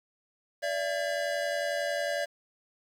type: tone cluster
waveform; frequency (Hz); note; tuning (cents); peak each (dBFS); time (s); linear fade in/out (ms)
square; 581 / 672 / 1621; D5 / E5 / G#6; -19 / +33 / -42; -32 / -34 / -37; 0.62-2.26; 20
effects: low-pass 8000 Hz 12 dB/octave + 9-bit